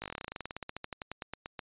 slowing click train, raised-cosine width 0.3 ms, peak -22 dBFS, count 28, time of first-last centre 0.02-1.592 s, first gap 18 ms, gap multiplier 1.08, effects resampled to 8000 Hz

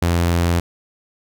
sawtooth tone, 85.8 Hz, F2, 30 cents flat, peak -11 dBFS, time 0.02-0.6 s, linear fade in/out 5 ms, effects none

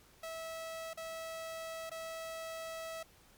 sawtooth tone with dropouts, 651 Hz, E5, 22 cents flat, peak -37 dBFS, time 0.23-3.03 s, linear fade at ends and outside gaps 5 ms, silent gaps 0.934-0.973 / 1.897-1.914 s, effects pink hiss -63 dBFS RMS until 3.37 s + MP3 96 kbps

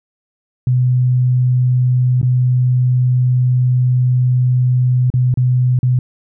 sine tone with dropouts, 125.8 Hz, B2, 32 cents sharp, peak -10 dBFS, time 0.67-5.99 s, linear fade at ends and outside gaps 2 ms, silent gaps 2.215-2.229 / 5.102-5.139 / 5.341-5.373 / 5.79-5.83 s, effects none

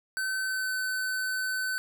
square tone with pitch glide, 1530 to 1517.7 Hz, G6 to F#6, -42 to +44 cents, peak -29 dBFS, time 0.17-1.78 s, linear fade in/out 0 ms, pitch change -14 cents, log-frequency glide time 0.45-0.74 s, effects none

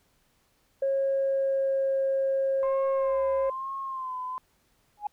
sine tone with pitch glide, 544 to 539.6 Hz, C#5 to C#5, -33 to -47 cents, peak -22 dBFS, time 0.82-3.5 s, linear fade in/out 5 ms, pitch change -14 cents, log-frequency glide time 1.06-1.93 s
sine tone with vibrato, 1046.5 Hz, C6, in tune, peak -31 dBFS, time 2.63-4.38 s, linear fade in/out 0 ms, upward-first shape sine, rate 1.1 Hz, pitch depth 61 cents each way
sine tone with exponential growth, 830.6 Hz, G#5, in tune, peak -23 dBFS, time 4.97-5.07 s, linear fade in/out 5 ms, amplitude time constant 20 ms
effects tanh soft clip ceiling -19 dBFS + pink hiss -68 dBFS RMS until 5.12 s

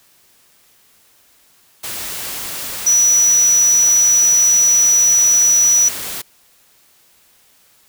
sine tone in noise, 5890 Hz, F#8, 9 cents flat, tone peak -9 dBFS, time 2.86-5.89 s, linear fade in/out 10 ms, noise white, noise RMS -26 dBFS, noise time 1.83-6.22 s, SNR +14 dB, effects white hiss -53 dBFS RMS until 7.88 s

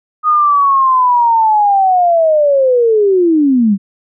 sine linear sweep, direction down, 1244.5 to 187.6 Hz, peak -7 dBFS, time 0.23-3.78 s, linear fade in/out 50 ms, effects none

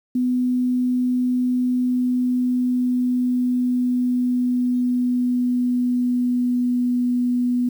sine tone with pitch glide, 250 to 246 Hz, B3 to B3, +21 to -7 cents, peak -17 dBFS, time 0.15-7.69 s, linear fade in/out 5 ms, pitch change -28 cents, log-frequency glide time 1.86-7.07 s, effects 8-bit

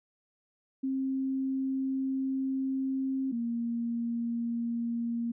sine tone pair in turn, 266.2 / 234.1 Hz, C4 / A#3, +30 / +8 cents, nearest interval major second, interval 222 cents, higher first, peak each -28 / -29 dBFS, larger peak first, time 0.83-3.32 / 3.32-5.32 s, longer first, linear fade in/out 10 ms, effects none

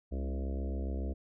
harmonic tone with a mistuned harmonic, 67.1 Hz, C2, 44 cents sharp, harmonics 1 / 3 / 4 / 5 / 6 / 7 / 8 / 9 / 10, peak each -33 / -43 / -45 / -47 / -49 / -50 / -51 / -52 / -53 dBFS, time 0.11-1.14 s, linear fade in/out 20 ms, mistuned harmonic 4, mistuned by +16 cents, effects none

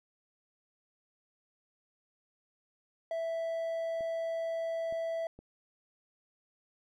triangle tone, 659.3 Hz, E5, in tune, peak -30 dBFS, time 3.11-5.27 s, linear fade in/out 2 ms
clicks, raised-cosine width 2 ms, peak -37 dBFS, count 3, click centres 4.008 / 4.925 / 5.39 s
effects none

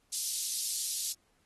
pink high-pass noise, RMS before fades -34 dBFS, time 0.12-1.13 s, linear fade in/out 10 ms, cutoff 4500 Hz, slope 24 dB/octave, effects pink hiss -72 dBFS RMS until 1.45 s + AAC 32 kbps

